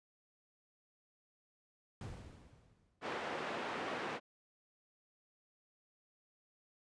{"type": "noise with exponential decay", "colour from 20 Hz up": "brown", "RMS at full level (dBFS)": -40, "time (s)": [2.01, 3.16], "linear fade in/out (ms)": 1, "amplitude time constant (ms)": 250}
{"type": "band-pass noise", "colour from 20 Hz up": "pink", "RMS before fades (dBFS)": -41, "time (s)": [3.01, 4.2], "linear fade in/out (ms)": 50, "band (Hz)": [310, 2200], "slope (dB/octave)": 12}
{"effects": ["high-pass 60 Hz 12 dB/octave", "resampled to 22050 Hz"]}